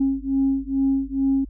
sine beating tone pair, 270 / 272.3 Hz, C#4 / C#4, -45 / -31 cents, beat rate 2.3 Hz, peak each -21 dBFS, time 0-1.45 s, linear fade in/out 10 ms, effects tanh soft clip ceiling -12 dBFS + added 50 Hz sine -36 dBFS peak until 1.49 s

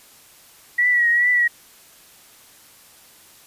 sine tone with vibrato, 1928 Hz, B6, 42 cents flat, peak -14 dBFS, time 0.78-1.48 s, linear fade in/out 10 ms, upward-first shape triangle, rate 2.4 Hz, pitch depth 54 cents each way, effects white hiss -49 dBFS RMS until 3.46 s + resampled to 32000 Hz

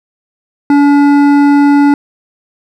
triangle tone with hard clipping, 286 Hz, D4, 46 cents flat, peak -6 dBFS, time 0.7-1.94 s, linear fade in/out 2 ms, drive 15 dB, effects none

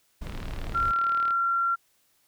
brown noise, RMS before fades -34 dBFS, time 0.21-0.92 s, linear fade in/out 10 ms
click train, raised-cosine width 0.3 ms, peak -24 dBFS, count 40, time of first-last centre 0.27-1.307 s, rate 37.6 Hz
sine tone, 1371 Hz, F6, 32 cents flat, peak -22 dBFS, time 0.74-1.76 s, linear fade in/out 20 ms
effects white hiss -67 dBFS RMS until 2.27 s

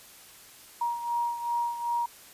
sine beating tone pair, 946 / 948.6 Hz, A#5 / A#5, +25 / +30 cents, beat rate 2.6 Hz, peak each -28 / -34 dBFS, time 0.81-2.06 s, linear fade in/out 5 ms, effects white hiss -51 dBFS RMS until 2.33 s + resampled to 32000 Hz

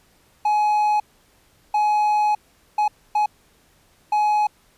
triangle tone bursts at uneven times, 842 Hz, G#5, 24 cents sharp, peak -14 dBFS, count 5, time 0.45-1 / 1.74-2.35 / 2.78-2.88 / 3.15-3.26 / 4.12-4.47 s, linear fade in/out 5 ms, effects pink hiss -58 dBFS RMS until 4.77 s + resampled to 32000 Hz

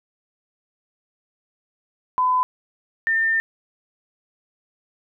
sine tone pair in turn, 1009 / 1804.1 Hz, B5 / A6, +37 / +43 cents, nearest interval minor seventh, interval 1006 cents, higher second, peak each -16 / -17 dBFS, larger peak first, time 2.18-2.43 / 3.07-3.4 s, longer second, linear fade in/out 0 ms, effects none

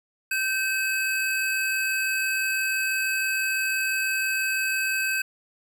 square tone pair together, 1551.2 / 2570 Hz, G6 / E7, -19 / -45 cents, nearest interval major sixth, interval 874 cents, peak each -27 dBFS, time 0.31-5.22 s, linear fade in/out 5 ms, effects none

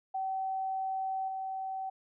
sine tone with level steps, 765 Hz, G5, 42 cents flat, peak -31 / -34 dBFS, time 0.14-1.9 s, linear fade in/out 10 ms, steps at 1.28 s, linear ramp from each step 2 ms, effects none

